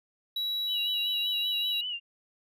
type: tone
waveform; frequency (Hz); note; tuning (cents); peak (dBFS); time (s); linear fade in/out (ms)
triangle; 3900; B7; -23; -27; 0.36-1.81; 5
type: tone with vibrato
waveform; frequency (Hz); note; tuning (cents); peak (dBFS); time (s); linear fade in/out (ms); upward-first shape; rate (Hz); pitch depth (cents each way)
sine; 2893; F#7; -40; -31; 0.67-2; 50; sine; 5.2; 69
effects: none